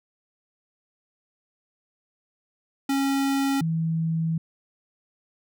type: tone pair in turn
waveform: square / sine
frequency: 274.3 / 162.7 Hz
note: C#4 / E3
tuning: -18 / -22 cents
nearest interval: major sixth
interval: 904 cents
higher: first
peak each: -22 dBFS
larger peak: neither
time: 2.89-3.61 / 3.61-4.38 s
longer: second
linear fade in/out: 5 ms
effects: none